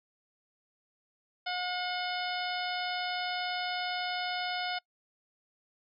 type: harmonic tone with a mistuned harmonic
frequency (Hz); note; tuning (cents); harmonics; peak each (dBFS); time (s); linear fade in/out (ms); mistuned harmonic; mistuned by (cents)
722; F#5; -43; 1 / 2 / 3 / 4 / 5 / 6 / 7; -35 / -38 / -40 / -41 / -42 / -43 / -43; 1.46-4.79; 10; 4; +56
effects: noise-tail reverb RT60 0.1 s tail -25 dB re dry